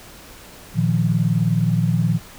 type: chord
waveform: sine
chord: Bb suspended fourth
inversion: none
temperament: equal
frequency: 116.54 / 155.56 / 174.61 Hz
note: Bb2 / Eb3 / F3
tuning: 0 / 0 / 0 cents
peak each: -20 dBFS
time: 0.74-2.2 s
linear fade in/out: 50 ms
effects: pink hiss -42 dBFS RMS until 2.38 s